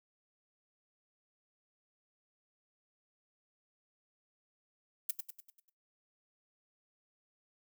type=noise with echo; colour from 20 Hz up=violet; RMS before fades=-32 dBFS; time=5.09-5.11 s; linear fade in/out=5 ms; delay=98 ms; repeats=6; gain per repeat=-6 dB; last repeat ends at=5.698 s; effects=noise-tail reverb RT60 0.2 s tail -19 dB re dry